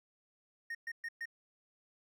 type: tone bursts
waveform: triangle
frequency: 1852 Hz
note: A#6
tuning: 12 cents flat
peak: -36 dBFS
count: 4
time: 0.7-1.256 s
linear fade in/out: 5 ms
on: 49 ms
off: 120 ms
effects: none